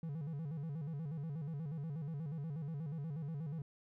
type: tone with vibrato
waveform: triangle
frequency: 152.2 Hz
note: D#3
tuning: 38 cents flat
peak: -37 dBFS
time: 0.03-3.62 s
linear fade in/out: 2 ms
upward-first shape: square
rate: 8.3 Hz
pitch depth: 130 cents each way
effects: none